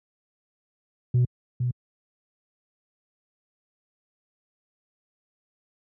sine tone with echo, 123.47 Hz, B2, in tune, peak -14 dBFS, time 1.14-1.25 s, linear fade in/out 5 ms, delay 460 ms, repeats 1, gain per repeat -7 dB, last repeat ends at 1.71 s, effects tanh soft clip ceiling -15 dBFS + high-pass 80 Hz 12 dB/octave

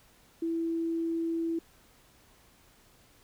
sine tone, 330.8 Hz, E4, 6 cents sharp, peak -28 dBFS, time 0.42-1.59 s, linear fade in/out 5 ms, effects pink hiss -61 dBFS RMS until 3.23 s

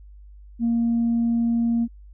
sine tone, 233.1 Hz, A#3, in tune, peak -17 dBFS, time 0.59-1.88 s, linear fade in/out 50 ms, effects tanh soft clip ceiling -15 dBFS + added 50 Hz sine -42 dBFS peak until 2.13 s

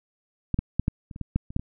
clicks, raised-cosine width 5 ms, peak -11 / -11 / -9 / -10 / -26 / -26 / -18 / -10 / -26 / -11 / -22 dBFS, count 11, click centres 0.543 / 0.59 / 0.796 / 0.881 / 1.112 / 1.161 / 1.213 / 1.36 / 1.505 / 1.564 / 1.595 s, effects none

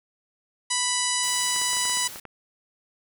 harmonic tone, 987.8 Hz, B5, in tune, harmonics 1 / 2 / 3 / 4 / 5 / 6 / 7 / 8 / 9 / 10, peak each -32 / -32 / -32 / -32 / -32 / -32 / -32 / -32 / -32 / -32 dBFS, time 0.7-2.08 s, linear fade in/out 10 ms
white noise, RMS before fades -40 dBFS, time 1.23-2.2 s, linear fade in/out 5 ms
clicks, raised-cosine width 0.5 ms, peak -24 dBFS, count 9, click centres 1.562 / 1.617 / 1.732 / 1.768 / 1.854 / 1.897 / 1.972 / 2.159 / 2.253 s
effects none

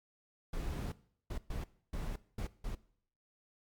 brown noise bursts at uneven times, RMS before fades -38 dBFS, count 6, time 0.53-0.92 / 1.3-1.38 / 1.5-1.64 / 1.93-2.16 / 2.38-2.47 / 2.64-2.75 s, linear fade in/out 5 ms, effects noise-tail reverb RT60 0.6 s tail -19 dB re dry + MP3 96 kbps

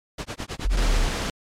pink noise with tremolo, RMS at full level -30 dBFS, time 0.18-1.05 s, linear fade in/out 5 ms, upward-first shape sine, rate 9.4 Hz, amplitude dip 100%
click train, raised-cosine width 3 ms, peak -21 dBFS, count 4, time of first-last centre 0.21-0.789 s, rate 5.18 Hz
sine exponential sweep, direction down, 45.69 to 32.7 Hz, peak -18 dBFS, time 0.65-1.08 s, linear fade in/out 0 ms
pink noise, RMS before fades -27 dBFS, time 0.77-1.3 s, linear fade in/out 2 ms
effects low-pass 7000 Hz 12 dB/octave + MP3 96 kbps

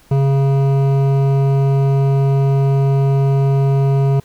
triangle tone with hard clipping, 137.2 Hz, C#3, 17 cents flat, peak -13 dBFS, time 0.11-4.2 s, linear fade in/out 5 ms, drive 16 dB, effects pink hiss -50 dBFS RMS until 4.24 s

